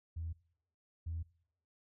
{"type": "tone pair in turn", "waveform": "sine", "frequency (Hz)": [82.3, 82.66], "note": ["E2", "E2"], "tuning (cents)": [-2, 5], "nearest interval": "unison", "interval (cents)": 7, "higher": "second", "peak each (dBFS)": [-37, -36], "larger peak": "second", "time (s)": [[0.16, 0.33], [1.06, 1.23]], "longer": "neither", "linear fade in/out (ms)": 10, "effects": ["noise-tail reverb RT60 0.7 s tail -23 dB re dry", "tanh soft clip ceiling -32 dBFS"]}